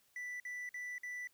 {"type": "tone bursts", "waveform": "triangle", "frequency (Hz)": 1975.5, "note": "B6", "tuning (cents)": 0, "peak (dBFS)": -39, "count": 4, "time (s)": [0.16, 1.273], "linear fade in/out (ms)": 2, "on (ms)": 240, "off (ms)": 51, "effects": ["white hiss -72 dBFS RMS until 1.33 s"]}